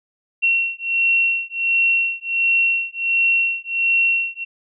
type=beating tone pair; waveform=sine; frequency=2726 / 2727.4 Hz; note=F7 / F7; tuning=-43 / -42 cents; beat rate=1.4 Hz; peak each=-19 dBFS; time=0.42-4.45 s; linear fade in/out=20 ms; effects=none